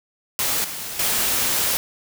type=noise with level steps; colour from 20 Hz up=white; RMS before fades=-22 / -31 / -21 dBFS; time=0.39-1.77 s; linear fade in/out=0 ms; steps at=0.64 / 0.99 s; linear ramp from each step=5 ms; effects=none